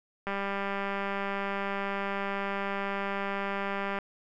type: click train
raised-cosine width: 0.5 ms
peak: -18 dBFS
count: 737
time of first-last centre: 0.27-3.987 s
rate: 198 Hz
effects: none